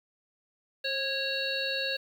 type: harmonic tone with a mistuned harmonic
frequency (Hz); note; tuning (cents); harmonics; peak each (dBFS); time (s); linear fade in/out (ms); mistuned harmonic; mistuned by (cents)
550; C#5; -14; 1 / 3 / 5 / 7 / 8; -35 / -35 / -35 / -35 / -35; 0.84-1.97; 10; 1; -44
effects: 9-bit